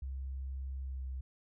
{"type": "tone with pitch glide", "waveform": "sine", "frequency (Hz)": [66.5, 65.21], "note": ["C2", "C2"], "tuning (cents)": [29, -5], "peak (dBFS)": -37, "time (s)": [0.02, 1.21], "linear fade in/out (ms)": 5, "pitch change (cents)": -34, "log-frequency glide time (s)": [0.81, 1.05], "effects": []}